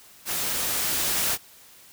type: noise with level ramp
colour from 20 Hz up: white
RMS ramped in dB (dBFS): -28 to -24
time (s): 0.25-1.38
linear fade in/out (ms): 50
effects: white hiss -51 dBFS RMS until 1.92 s